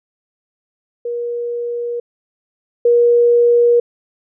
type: tone pair in turn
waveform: sine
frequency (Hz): 476.6 / 476.6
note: A#4 / A#4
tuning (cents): +38 / +38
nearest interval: unison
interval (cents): 0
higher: neither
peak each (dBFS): -19 / -8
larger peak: second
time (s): 1.05-2 / 2.85-3.8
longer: neither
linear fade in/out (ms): 5
effects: none